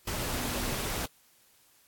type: tone in noise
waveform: sine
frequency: 245.9 Hz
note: B3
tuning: 7 cents flat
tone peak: -40 dBFS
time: 0.33-0.72 s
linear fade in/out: 5 ms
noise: pink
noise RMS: -33 dBFS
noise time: 0.07-1.06 s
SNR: -10 dB
effects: white hiss -63 dBFS RMS until 1.87 s + AAC 64 kbps